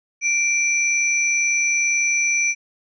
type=tone pair together; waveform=sine; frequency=2349 / 5919 Hz; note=D7 / F#8; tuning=0 / 0 cents; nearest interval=octave + major third; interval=1600 cents; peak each=-18 / -22 dBFS; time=0.21-2.55 s; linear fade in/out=50 ms; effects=none